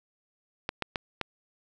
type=clicks; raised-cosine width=0.3 ms; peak=-13 dBFS; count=4; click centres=0.691 / 0.823 / 0.958 / 1.213 s; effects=none